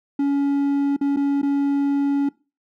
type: tone with dropouts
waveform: triangle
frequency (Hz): 281.2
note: C#4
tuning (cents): +25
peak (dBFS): -15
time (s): 0.19-2.29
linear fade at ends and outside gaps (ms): 5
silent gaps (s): 0.965-1.011 / 1.163-1.169 / 1.417-1.429
effects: noise-tail reverb RT60 0.3 s tail -21 dB re dry